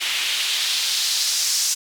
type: noise with band-pass filter sweep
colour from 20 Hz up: white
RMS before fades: -22 dBFS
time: 0-1.75 s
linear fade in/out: 20 ms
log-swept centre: 2700 to 6000 Hz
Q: 1.9
effects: none